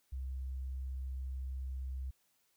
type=tone; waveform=sine; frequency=65.41 Hz; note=C2; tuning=in tune; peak=-37 dBFS; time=0.12-2.11 s; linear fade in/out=10 ms; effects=white hiss -75 dBFS RMS until 2.56 s